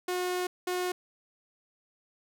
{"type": "tone pair in turn", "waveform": "sawtooth", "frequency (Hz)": [361.7, 361.7], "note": ["F#4", "F#4"], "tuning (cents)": [-39, -39], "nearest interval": "unison", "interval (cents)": 0, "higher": "neither", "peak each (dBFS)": -25, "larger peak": "neither", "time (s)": [[0.08, 0.47], [0.67, 0.92]], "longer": "first", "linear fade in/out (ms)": 5, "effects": []}